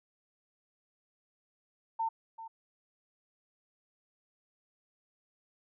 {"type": "tone with echo", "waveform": "sine", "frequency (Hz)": 902, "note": "A5", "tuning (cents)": 43, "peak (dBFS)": -29, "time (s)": [1.99, 2.09], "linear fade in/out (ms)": 10, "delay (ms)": 390, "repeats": 1, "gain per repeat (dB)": -13, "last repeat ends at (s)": 2.48, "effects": []}